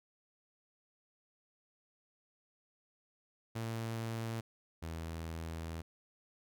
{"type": "tone pair in turn", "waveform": "sawtooth", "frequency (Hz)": [113.7, 81.79], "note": ["A#2", "E2"], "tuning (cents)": [-43, -13], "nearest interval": "tritone", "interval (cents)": 570, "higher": "first", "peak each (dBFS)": [-33, -36], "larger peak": "first", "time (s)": [[3.55, 4.41], [4.82, 5.82]], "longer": "second", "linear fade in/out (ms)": 10, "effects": []}